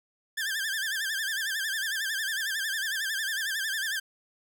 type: tone with vibrato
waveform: sawtooth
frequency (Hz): 1672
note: G#6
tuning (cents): +11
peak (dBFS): -25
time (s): 0.37-4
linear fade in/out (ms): 10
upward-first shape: sine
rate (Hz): 11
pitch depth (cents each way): 130
effects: none